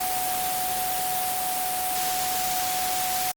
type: tone in noise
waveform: sine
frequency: 740 Hz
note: F#5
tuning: in tune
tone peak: -27 dBFS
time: 0-3.32 s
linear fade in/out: 10 ms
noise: white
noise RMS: -28 dBFS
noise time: 0-3.32 s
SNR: -2 dB
effects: Opus 32 kbps